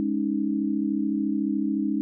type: chord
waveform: sine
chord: Ab suspended fourth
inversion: none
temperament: equal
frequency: 207.7 / 277.2 / 311.1 Hz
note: Ab3 / Db4 / Eb4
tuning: 0 / 0 / 0 cents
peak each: -27 dBFS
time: 0-2.01 s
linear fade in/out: 0 ms
effects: none